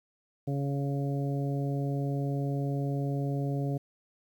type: harmonic tone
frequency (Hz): 140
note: C#3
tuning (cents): +18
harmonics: 1 / 2 / 3 / 4 / 5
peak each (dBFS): -29 / -35 / -39 / -41 / -43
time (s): 0.47-3.78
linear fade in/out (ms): 10
effects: 10-bit